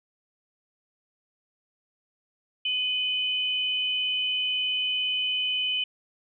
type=tone pair together; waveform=sine; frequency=2499 / 3019 Hz; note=D#7 / F#7; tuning=+7 / +34 cents; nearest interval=minor third; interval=327 cents; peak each=-31 / -25 dBFS; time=2.65-5.84 s; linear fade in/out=5 ms; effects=none